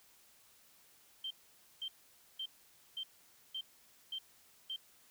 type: tone bursts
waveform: sine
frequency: 3136 Hz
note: G7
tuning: in tune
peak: -38 dBFS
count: 7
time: 1.24-4.762 s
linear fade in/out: 5 ms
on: 66 ms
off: 510 ms
effects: white hiss -65 dBFS RMS until 5.1 s